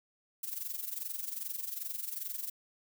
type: noise with amplitude modulation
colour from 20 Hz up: violet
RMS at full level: -36 dBFS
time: 0.43-2.5 s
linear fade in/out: 5 ms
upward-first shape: sine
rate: 22.5 Hz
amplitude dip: 75%
effects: none